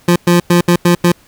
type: tone bursts at uneven times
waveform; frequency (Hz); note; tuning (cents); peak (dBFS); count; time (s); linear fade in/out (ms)
25% pulse; 174.3; F3; -3; -3; 6; 0.08-0.16 / 0.27-0.4 / 0.5-0.61 / 0.68-0.76 / 0.85-0.95 / 1.04-1.12; 5
effects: pink hiss -48 dBFS RMS until 1.27 s